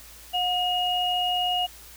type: tone pair together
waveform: sine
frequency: 723 / 2871 Hz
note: F#5 / F7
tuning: -40 / +47 cents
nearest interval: 2 octaves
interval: 2387 cents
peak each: -25 dBFS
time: 0.33-1.67 s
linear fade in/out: 20 ms
effects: added 57 Hz sine -51 dBFS peak until 1.96 s + white hiss -47 dBFS RMS until 1.96 s